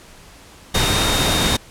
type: tone in noise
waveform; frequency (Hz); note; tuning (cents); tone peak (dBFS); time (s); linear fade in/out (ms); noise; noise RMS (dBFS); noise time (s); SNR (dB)
sine; 3700; A#7; -14; -22; 0.74-1.57; 10; pink; -18; 0.74-1.57; -7
effects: pink hiss -44 dBFS RMS until 1.7 s + low-pass 11000 Hz 12 dB/octave